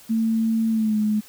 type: tone with pitch glide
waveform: sine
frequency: 224.3 to 212.7 Hz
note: A3 to G#3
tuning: +34 to +42 cents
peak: -18 dBFS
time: 0.09-1.21 s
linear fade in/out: 20 ms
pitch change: -92 cents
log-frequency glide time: 0.71-0.97 s
effects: white hiss -48 dBFS RMS until 1.28 s